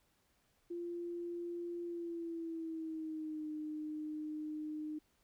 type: tone with pitch glide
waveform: sine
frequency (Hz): 345.5 to 306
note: F4 to D#4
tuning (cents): -19 to -29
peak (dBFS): -39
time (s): 0.7-4.99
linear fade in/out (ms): 10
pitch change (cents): -210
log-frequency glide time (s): 1.84-3.48
effects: pink hiss -75 dBFS RMS until 5.23 s